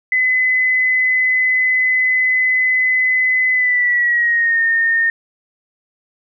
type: tone with pitch glide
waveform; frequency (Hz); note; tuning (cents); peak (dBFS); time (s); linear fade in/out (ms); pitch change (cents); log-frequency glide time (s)
sine; 2021 to 1832; B6 to A#6; +39 to -31; -12; 0.12-5.1; 2; -170; 3.52-4.61
effects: none